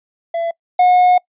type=tone pair in turn; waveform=triangle; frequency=672 / 724.2 Hz; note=E5 / F#5; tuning=+33 / -37 cents; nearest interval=minor second; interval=130 cents; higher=second; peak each=-15 / -6 dBFS; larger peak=second; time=0.34-0.51 / 0.79-1.18 s; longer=second; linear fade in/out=5 ms; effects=noise-tail reverb RT60 0.1 s tail -24 dB re dry + resampled to 8000 Hz